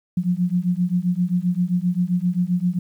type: beating tone pair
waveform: sine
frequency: 174.6 / 182.2 Hz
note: F3 / F#3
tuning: 0 / -26 cents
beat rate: 7.6 Hz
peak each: -21 dBFS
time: 0.17-2.79 s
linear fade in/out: 5 ms
effects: 9-bit